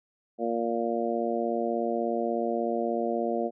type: harmonic tone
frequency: 116.54 Hz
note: A#2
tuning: in tune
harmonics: 2 / 3 / 4 / 5 / 6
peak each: -32 / -32 / -32 / -32 / -32 dBFS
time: 0.38-3.51 s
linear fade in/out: 50 ms
effects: none